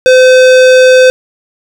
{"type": "tone with hard clipping", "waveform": "sine", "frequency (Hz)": 512, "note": "C5", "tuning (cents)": -38, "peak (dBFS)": -3, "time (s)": [0.06, 1.1], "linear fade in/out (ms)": 0, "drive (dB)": 18, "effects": []}